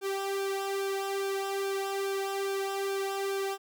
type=tone with flanger; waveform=sawtooth; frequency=392 Hz; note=G4; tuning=in tune; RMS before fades=-32 dBFS; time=0.01-3.58 s; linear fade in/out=50 ms; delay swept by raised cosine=1 to 2.1 ms; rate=2.4 Hz; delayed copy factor=-0.75; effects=none